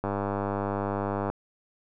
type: click train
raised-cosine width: 1 ms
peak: -15 dBFS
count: 127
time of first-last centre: 0.04-1.3 s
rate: 100 Hz
effects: none